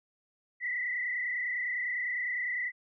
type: tone with frequency modulation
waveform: sine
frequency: 1975.5 Hz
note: B6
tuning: in tune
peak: -30 dBFS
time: 0.6-2.72 s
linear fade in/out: 50 ms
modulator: 29.9 Hz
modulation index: 2.1
effects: none